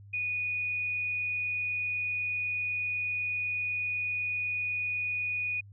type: tone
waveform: sine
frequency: 2468 Hz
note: D#7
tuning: 15 cents flat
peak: -29 dBFS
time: 0.13-5.61 s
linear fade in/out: 10 ms
effects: added 100 Hz sine -48 dBFS peak until 5.72 s